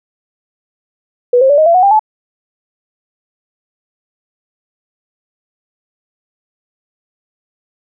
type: tone with pitch steps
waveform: sine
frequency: 490.1 / 531.4 / 576.1 / 624.7 / 677.3 / 734.3 / 796.2 / 863.2 Hz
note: B4 / C5 / D5 / D#5 / E5 / F#5 / G5 / A5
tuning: -13 / +27 / -33 / +7 / +47 / -13 / +27 / -33 cents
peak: -5 dBFS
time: 1.33-1.994 s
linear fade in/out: 5 ms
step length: 83 ms
effects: none